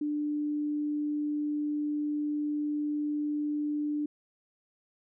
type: tone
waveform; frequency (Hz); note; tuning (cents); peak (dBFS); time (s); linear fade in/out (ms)
sine; 296.7; D4; +18; -28; 0.01-4.06; 5
effects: none